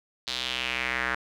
square tone with band-pass filter sweep, 62.9 Hz, B1, 32 cents sharp, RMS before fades -30 dBFS, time 0.27-1.15 s, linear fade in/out 5 ms, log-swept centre 4100 to 1600 Hz, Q 3.1, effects none

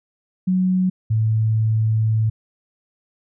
sine tone pair in turn, 185 / 110.21 Hz, F#3 / A2, 0 / +3 cents, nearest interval major sixth, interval 897 cents, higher first, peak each -15 dBFS, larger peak neither, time 0.47-0.9 / 1.1-2.3 s, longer second, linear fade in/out 10 ms, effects none

